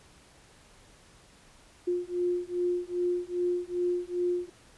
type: beating tone pair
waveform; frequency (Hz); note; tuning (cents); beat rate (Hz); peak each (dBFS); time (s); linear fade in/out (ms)
sine; 353.4 / 355.9; F4 / F4; +21 / +33; 2.5; -30; 1.87-4.5; 10
effects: pink hiss -57 dBFS RMS until 4.77 s + resampled to 24000 Hz